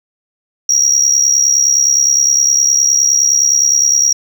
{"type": "tone with amplitude modulation", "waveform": "sine", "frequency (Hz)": 5690, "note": "F8", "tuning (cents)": 31, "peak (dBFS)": -3, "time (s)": [0.69, 4.13], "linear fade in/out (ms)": 5, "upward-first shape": "sine", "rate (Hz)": 69.7, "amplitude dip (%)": 80, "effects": ["tanh soft clip ceiling -4 dBFS", "7-bit"]}